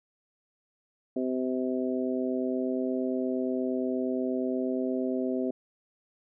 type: harmonic tone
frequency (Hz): 128.5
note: C3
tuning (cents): -31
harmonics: 2 / 3 / 4 / 5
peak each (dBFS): -29 / -32 / -36 / -36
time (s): 1.16-5.51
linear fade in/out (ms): 5
effects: none